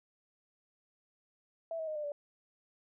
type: tone with pitch steps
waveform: sine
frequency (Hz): 659.3 / 638.7 / 618.7 / 599.4 / 580.6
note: E5 / D#5 / D#5 / D5 / D5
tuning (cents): 0 / +45 / -10 / +35 / -20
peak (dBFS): -35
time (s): 1.71-2.12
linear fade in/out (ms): 2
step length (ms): 82
effects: none